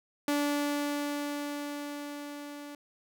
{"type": "tone with level ramp", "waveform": "sawtooth", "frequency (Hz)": 290, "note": "D4", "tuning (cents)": -22, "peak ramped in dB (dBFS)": [-22, -38], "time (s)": [0.28, 2.75], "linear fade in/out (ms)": 2, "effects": []}